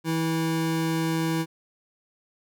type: tone pair together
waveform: square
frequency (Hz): 162.38 / 325.2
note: E3 / E4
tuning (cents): -26 / -23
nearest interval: octave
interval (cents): 1203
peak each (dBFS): -27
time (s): 0.04-1.46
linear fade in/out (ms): 50
effects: none